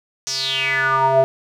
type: tone with band-pass filter sweep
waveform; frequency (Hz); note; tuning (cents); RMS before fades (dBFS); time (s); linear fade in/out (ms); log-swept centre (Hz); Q
square; 133.8; C3; +39; -18; 0.27-1.24; 0; 6000 to 590; 6.9
effects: none